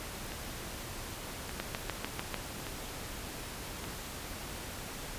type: two click trains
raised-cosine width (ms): 0.3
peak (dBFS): -17 / -23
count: 6 / 4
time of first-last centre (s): 1.6-2.343 / 0.32-3.841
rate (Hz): 6.73 / 0.852
effects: pink hiss -42 dBFS RMS until 5.18 s + resampled to 32000 Hz